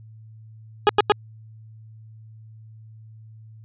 20% pulse tone bursts, 415.3 Hz, G#4, in tune, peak -7 dBFS, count 3, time 0.87-1.12 s, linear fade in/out 0 ms, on 22 ms, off 92 ms, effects added 110 Hz sine -42 dBFS peak until 3.64 s + resampled to 8000 Hz

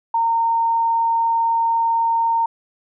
sine tone, 918 Hz, A#5, 27 cents flat, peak -15 dBFS, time 0.14-2.46 s, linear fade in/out 5 ms, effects none

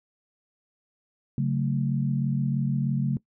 sine chord, F# minor, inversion second, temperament just, 138.75 / 185 / 222 Hz, C#3 / F#3 / A3, +2 / 0 / +16 cents, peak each -24 / -30 / -29 dBFS, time 1.38-3.17 s, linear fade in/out 2 ms, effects noise-tail reverb RT60 0.1 s tail -20 dB re dry

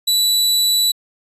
sawtooth tone, 3951 Hz, B7, in tune, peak -10 dBFS, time 0.07-0.92 s, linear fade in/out 10 ms, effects resampled to 32000 Hz

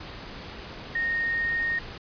sine tone in noise, 1853 Hz, A#6, 11 cents flat, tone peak -24 dBFS, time 0.95-1.79 s, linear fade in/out 5 ms, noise pink, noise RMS -40 dBFS, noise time 0-1.98 s, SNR +13 dB, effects resampled to 11025 Hz

